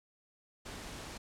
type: noise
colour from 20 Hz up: pink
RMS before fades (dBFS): -45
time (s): 0.65-1.18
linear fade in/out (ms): 10
effects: low-pass 9000 Hz 12 dB/octave

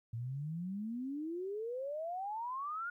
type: exponential sweep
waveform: sine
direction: up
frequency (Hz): 111.6 to 1450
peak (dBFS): -37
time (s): 0.13-2.9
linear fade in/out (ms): 5
effects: 13-bit

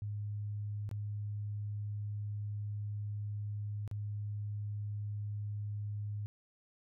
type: tone with dropouts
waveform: sine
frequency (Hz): 103.8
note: G#2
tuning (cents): 0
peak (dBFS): -36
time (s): 0.02-6.26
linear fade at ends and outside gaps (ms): 0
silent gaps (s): 0.891-0.913 / 3.877-3.913
effects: none

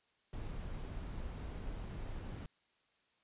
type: noise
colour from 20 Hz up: brown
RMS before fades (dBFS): -43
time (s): 0.33-2.46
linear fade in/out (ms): 2
effects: white hiss -75 dBFS RMS until 3.23 s + resampled to 8000 Hz

